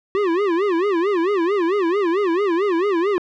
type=tone with vibrato; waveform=square; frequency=370 Hz; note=F#4; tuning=in tune; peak=-17 dBFS; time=0.15-3.18 s; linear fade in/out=0 ms; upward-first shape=sine; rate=4.5 Hz; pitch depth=210 cents each way; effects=low-pass 2000 Hz 12 dB/octave